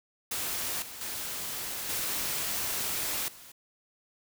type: noise with level steps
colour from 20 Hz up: white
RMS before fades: -33 / -43 / -36 / -32 / -50 dBFS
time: 0.31-3.52 s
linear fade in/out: 5 ms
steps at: 0.82 / 1.01 / 1.89 / 3.28 s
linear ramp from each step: 2 ms
effects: none